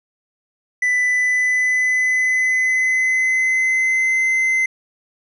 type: tone with pitch glide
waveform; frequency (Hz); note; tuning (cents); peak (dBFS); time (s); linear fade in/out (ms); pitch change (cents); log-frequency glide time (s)
triangle; 1991 to 2061; B6 to C7; +14 to -27; -13; 0.82-4.66; 5; +59; 0.99-4.25
effects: resampled to 24000 Hz